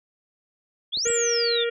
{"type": "exponential two-way sweep", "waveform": "sine", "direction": "up then down", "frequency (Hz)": [3200, 7902, 3384], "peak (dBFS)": -23, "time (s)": [0.92, 1.65], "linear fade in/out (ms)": 20, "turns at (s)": 1.1}
{"type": "clicks", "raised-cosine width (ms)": 2, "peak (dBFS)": -30, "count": 3, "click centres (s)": [0.973, 1.07, 1.102]}
{"type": "harmonic tone", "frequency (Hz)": 469.2, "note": "A#4", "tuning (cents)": 11, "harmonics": [1, 3, 4, 5, 6, 7], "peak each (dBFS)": [-23, -33, -35, -37, -39, -40], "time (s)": [1.05, 1.7], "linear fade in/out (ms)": 10}
{"effects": []}